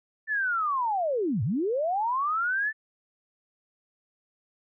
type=linear two-way sweep; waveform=sine; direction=down then up; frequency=1785 to 95.8 to 1785 Hz; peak=-24 dBFS; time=0.27-2.73 s; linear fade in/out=50 ms; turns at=1.43 s; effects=none